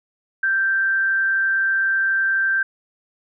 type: tone with amplitude modulation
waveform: sine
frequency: 1568 Hz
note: G6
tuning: in tune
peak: -15 dBFS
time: 0.43-2.63 s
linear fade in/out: 5 ms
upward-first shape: sine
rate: 189 Hz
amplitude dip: 30%
effects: none